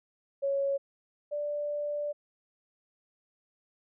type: tone pair in turn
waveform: sine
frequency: 554.4 / 587.4 Hz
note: C#5 / D5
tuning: 0 / 0 cents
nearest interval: minor second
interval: 100 cents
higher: second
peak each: -26 / -30 dBFS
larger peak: first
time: 0.42-0.78 / 1.31-2.13 s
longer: second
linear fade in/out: 20 ms
effects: none